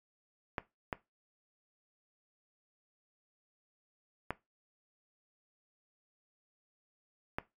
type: clicks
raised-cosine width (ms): 0.5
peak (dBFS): -18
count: 4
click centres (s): 0.582 / 0.928 / 4.306 / 7.385
effects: noise-tail reverb RT60 0.2 s tail -17 dB re dry + MP3 96 kbps